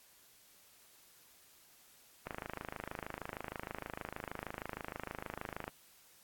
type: click train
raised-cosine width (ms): 0.5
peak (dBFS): -25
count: 91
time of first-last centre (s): 2.27-5.679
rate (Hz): 26.4
effects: white hiss -63 dBFS RMS until 6.23 s + AAC 64 kbps